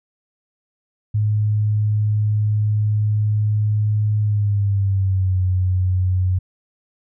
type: tone with pitch glide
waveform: sine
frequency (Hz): 105.9 to 92.19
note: G#2 to F#2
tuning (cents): +34 to -6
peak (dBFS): -15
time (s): 1.14-6.39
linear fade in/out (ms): 10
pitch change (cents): -240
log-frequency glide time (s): 4.2-5.41
effects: none